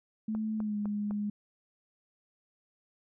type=tone with pitch glide; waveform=sine; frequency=217.5 to 207.1 Hz; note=A3 to G#3; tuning=-20 to -5 cents; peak=-30 dBFS; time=0.28-1.3 s; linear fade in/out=5 ms; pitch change=-85 cents; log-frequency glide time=0.56-0.77 s
type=click train; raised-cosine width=1 ms; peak=-29 dBFS; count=4; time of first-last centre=0.35-1.109 s; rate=3.95 Hz
effects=none